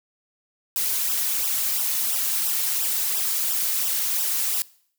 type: noise with flanger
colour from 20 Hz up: blue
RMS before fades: -24 dBFS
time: 0.76-4.62 s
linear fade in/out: 0 ms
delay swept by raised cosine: 0.45 to 3.65 ms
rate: 2.9 Hz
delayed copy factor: -0.85
effects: noise-tail reverb RT60 0.6 s tail -22 dB re dry